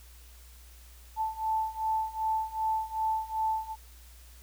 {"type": "beating tone pair", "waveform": "sine", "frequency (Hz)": [878, 880.6], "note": ["A5", "A5"], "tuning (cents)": [-4, 1], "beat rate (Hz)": 2.6, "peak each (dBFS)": [-32, -30], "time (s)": [1.16, 3.76], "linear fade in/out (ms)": 50, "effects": ["added 60 Hz sine -50 dBFS peak until 4.42 s", "white hiss -57 dBFS RMS until 4.42 s"]}